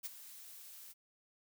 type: noise with ADSR envelope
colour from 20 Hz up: blue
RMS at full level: -40 dBFS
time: 0.03-0.94 s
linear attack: 24 ms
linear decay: 28 ms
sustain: -13 dB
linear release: 30 ms
effects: none